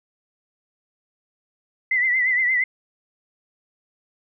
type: tone with vibrato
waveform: sine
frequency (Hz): 2012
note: B6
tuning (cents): +32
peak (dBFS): -17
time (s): 1.91-2.64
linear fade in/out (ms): 5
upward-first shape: triangle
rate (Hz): 8.6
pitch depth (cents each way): 82
effects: none